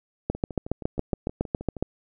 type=two click trains; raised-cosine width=2 ms; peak=-10 / -22 dBFS; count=12 / 10; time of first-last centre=0.3-1.826 / 0.35-1.767 s; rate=7.21 / 6.35 Hz; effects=none